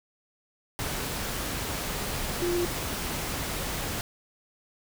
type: tone in noise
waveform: sine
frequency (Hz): 349.7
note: F4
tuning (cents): +2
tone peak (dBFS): -25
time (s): 2.42-2.65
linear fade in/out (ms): 0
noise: pink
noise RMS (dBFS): -32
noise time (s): 0.79-4.01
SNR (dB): +4
effects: none